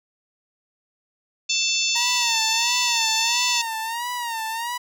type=harmonic tone; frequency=885 Hz; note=A5; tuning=10 cents sharp; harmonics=3 / 4 / 5 / 6 / 7 / 8; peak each=-25 / -26 / -27 / -28 / -28 / -29 dBFS; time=1.49-3.62 s; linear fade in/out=10 ms
type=tone with vibrato; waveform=sawtooth; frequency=932.3 Hz; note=A#5; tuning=in tune; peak=-22 dBFS; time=1.95-4.78 s; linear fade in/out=10 ms; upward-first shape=sine; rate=1.5 Hz; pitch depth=93 cents each way
effects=none